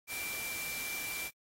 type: tone in noise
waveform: sine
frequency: 2349 Hz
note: D7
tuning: in tune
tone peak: -39 dBFS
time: 0.07-1.31 s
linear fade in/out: 50 ms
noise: white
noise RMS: -41 dBFS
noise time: 0.07-1.31 s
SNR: -1 dB
effects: AAC 48 kbps